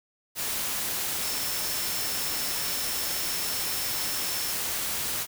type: tone in noise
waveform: sine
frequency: 5350 Hz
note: E8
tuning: 25 cents sharp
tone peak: -36 dBFS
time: 1.21-4.55 s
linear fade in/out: 50 ms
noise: white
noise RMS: -30 dBFS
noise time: 0.35-5.27 s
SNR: -9 dB
effects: none